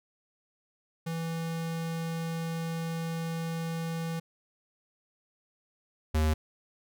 square tone pair in turn, 164.81 / 77.78 Hz, E3 / D#2, 0 / 0 cents, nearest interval octave + minor second, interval 1300 cents, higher first, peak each -32 / -24 dBFS, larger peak second, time 1.06-4.2 / 6.14-6.34 s, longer first, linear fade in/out 10 ms, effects none

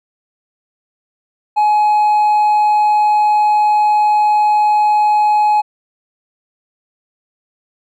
sine tone with hard clipping, 843 Hz, G#5, 26 cents sharp, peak -10 dBFS, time 1.56-5.62 s, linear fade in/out 20 ms, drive 2 dB, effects none

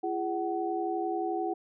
sine tone cluster, 340.2 / 411.6 / 751 Hz, F4 / G#4 / F#5, -45 / -16 / +26 cents, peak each -32 / -35 / -32 dBFS, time 0.03-1.54 s, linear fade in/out 10 ms, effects none

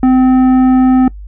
sine tone with tanh clipping, 257.4 Hz, C4, 28 cents flat, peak -7 dBFS, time 0.03-1.08 s, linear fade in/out 2 ms, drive 10 dB, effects noise-tail reverb RT60 0.1 s tail -22 dB re dry + added 50 Hz sine -26 dBFS peak until 1.27 s

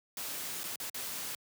white noise with dropouts, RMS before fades -39 dBFS, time 0.17-1.35 s, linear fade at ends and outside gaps 2 ms, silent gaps 0.634-0.639 / 0.759-0.8 / 0.898-0.944 s, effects high-pass 100 Hz 12 dB/octave

